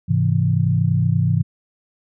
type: chord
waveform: sine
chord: Ab augmented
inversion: none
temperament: equal with one note detuned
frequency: 103.83 / 132.41 / 164.81 Hz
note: Ab2 / C3 / E3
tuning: 0 / +21 / 0 cents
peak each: -19 dBFS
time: 0.08-1.43 s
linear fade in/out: 20 ms
effects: none